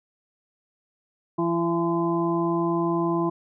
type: harmonic tone with a mistuned harmonic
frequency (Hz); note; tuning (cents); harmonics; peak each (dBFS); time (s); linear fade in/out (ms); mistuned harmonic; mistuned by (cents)
168.8; E3; +41; 1 / 2 / 4 / 5 / 6; -28 / -23 / -32 / -36 / -29; 1.38-3.3; 10; 6; +21
effects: none